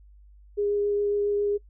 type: tone with vibrato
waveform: sine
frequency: 409.5 Hz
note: G#4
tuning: 24 cents flat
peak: -22 dBFS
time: 0.57-1.58 s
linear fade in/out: 20 ms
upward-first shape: triangle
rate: 7.3 Hz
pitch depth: 10 cents each way
effects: noise-tail reverb RT60 0.1 s tail -25 dB re dry + added 50 Hz sine -49 dBFS peak until 1.69 s